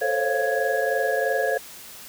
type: tone cluster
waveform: sine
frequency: 442.3 / 525 / 548 / 696 / 1664 Hz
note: A4 / C5 / C#5 / F5 / G#6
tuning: +9 / +6 / -20 / -6 / +3 cents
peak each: -27 dBFS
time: 0.01-1.58 s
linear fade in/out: 10 ms
effects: white hiss -42 dBFS RMS until 2.08 s